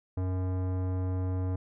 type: tone with tanh clipping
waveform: sine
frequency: 92.5 Hz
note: F#2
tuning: in tune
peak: -30 dBFS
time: 0.17-1.56 s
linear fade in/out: 5 ms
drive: 18 dB
effects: none